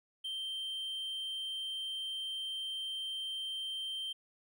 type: tone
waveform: triangle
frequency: 3136 Hz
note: G7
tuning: in tune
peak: -35 dBFS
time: 0.24-4.13 s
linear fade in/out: 10 ms
effects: none